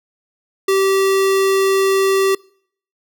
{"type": "tone", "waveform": "square", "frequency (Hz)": 387.4, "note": "G4", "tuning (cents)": -20, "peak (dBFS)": -13, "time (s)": [0.68, 2.35], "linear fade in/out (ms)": 5, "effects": ["noise-tail reverb RT60 0.6 s tail -25 dB re dry"]}